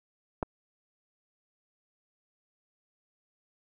clicks, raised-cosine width 1 ms, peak -15 / -28 dBFS, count 2, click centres 0.428 / 0.431 s, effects none

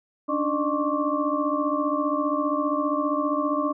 sine tone cluster, 286 / 301.1 / 604 / 1076 / 1151 Hz, D4 / D4 / D5 / C6 / D6, -46 / +43 / +48 / +48 / -35 cents, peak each -27 / -29 / -28 / -29 / -29 dBFS, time 0.28-3.73 s, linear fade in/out 20 ms, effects none

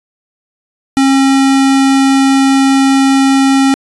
square tone, 270.5 Hz, C#4, 42 cents flat, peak -7 dBFS, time 0.97-3.74 s, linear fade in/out 0 ms, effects resampled to 24000 Hz

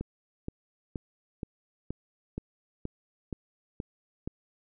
click train, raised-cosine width 3 ms, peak -21 dBFS, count 10, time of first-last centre 0.01-4.275 s, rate 2.11 Hz, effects none

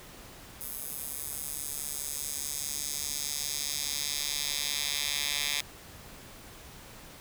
10% pulse tone with high-pass filter sweep, 144.8 Hz, D3, 24 cents flat, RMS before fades -34 dBFS, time 0.61-5.61 s, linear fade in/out 0 ms, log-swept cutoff 12000 to 3000 Hz, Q 1.2, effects pink hiss -49 dBFS RMS until 7.2 s

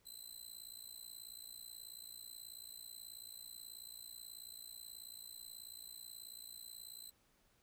15% pulse tone with amplitude modulation, 4037 Hz, B7, 37 cents sharp, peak -40 dBFS, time 0.05-7.11 s, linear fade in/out 20 ms, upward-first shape sine, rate 58.4 Hz, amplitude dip 90%, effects pink hiss -74 dBFS RMS until 7.62 s

